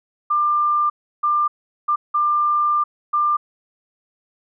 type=tone bursts at uneven times; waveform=sine; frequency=1193 Hz; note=D6; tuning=27 cents sharp; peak=-15 dBFS; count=5; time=0.3-0.9 / 1.23-1.48 / 1.88-1.96 / 2.14-2.84 / 3.13-3.37 s; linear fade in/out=10 ms; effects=none